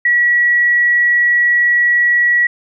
sine tone, 1929 Hz, B6, 41 cents flat, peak -9 dBFS, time 0.05-2.47 s, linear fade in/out 5 ms, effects none

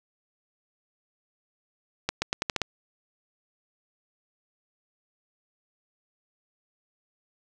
accelerating click train, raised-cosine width 0.2 ms, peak -8 dBFS, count 7, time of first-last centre 2.09-2.617 s, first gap 130 ms, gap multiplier 0.84, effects none

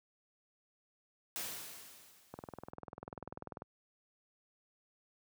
white noise with exponential decay, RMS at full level -39 dBFS, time 1.36-2.7 s, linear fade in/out 0 ms, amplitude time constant 290 ms
click train, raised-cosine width 1 ms, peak -30 dBFS, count 27, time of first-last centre 2.34-3.621 s, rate 20.3 Hz
effects high-pass 80 Hz 12 dB/octave

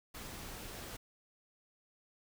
pink noise with amplitude modulation, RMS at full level -45 dBFS, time 0.14-0.97 s, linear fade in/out 10 ms, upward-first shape sine, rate 219 Hz, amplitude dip 30%, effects none

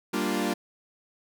sawtooth chord, G minor seventh, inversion none, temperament equal, 196 / 233.1 / 293.7 / 349.2 Hz, G3 / Bb3 / D4 / F4, 0 / 0 / 0 / 0 cents, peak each -27 dBFS, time 0.13-0.54 s, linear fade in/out 10 ms, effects none

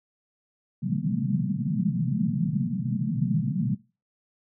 white band-pass noise, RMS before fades -26 dBFS, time 0.82-3.75 s, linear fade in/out 10 ms, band 120 to 230 Hz, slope 96 dB/octave, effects noise-tail reverb RT60 0.3 s tail -20 dB re dry

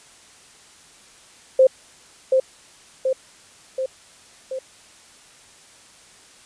sine tone with echo, 523.3 Hz, C5, in tune, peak -9 dBFS, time 1.59-1.67 s, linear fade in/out 5 ms, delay 730 ms, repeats 4, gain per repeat -4 dB, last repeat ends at 4.59 s, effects white hiss -49 dBFS RMS until 6.45 s + resampled to 22050 Hz

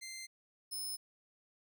15% pulse tone pair in turn, 2085 / 5209 Hz, C7 / E8, -7 / -21 cents, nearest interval octave + major third, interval 1586 cents, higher second, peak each -38 / -33 dBFS, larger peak second, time 0.01-0.27 / 0.71-0.97 s, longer neither, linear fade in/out 20 ms, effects none

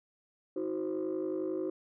sine chord, C diminished, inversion first, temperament equal with one note detuned, 318.8 / 370 / 523.3 Hz, Eb4 / Gb4 / C5, +42 / 0 / 0 cents, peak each -34 / -33 / -38 dBFS, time 0.56-1.7 s, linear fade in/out 5 ms, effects tanh soft clip ceiling -27 dBFS

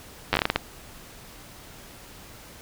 slowing click train, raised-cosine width 0.3 ms, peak -4 dBFS, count 9, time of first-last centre 0.33-0.56 s, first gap 10 ms, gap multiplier 1.29, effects pink hiss -46 dBFS RMS until 2.61 s

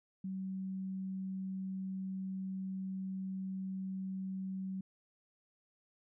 sine tone, 190 Hz, F#3, 46 cents sharp, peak -37 dBFS, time 0.24-4.81 s, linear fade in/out 5 ms, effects none

